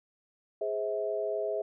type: chord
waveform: sine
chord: Ab augmented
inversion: none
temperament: equal with one note detuned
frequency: 415.3 / 523.3 / 647.2 Hz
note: Ab4 / C5 / E5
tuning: 0 / 0 / -32 cents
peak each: -33 / -37 / -32 dBFS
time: 0.61-1.62 s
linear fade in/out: 5 ms
effects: none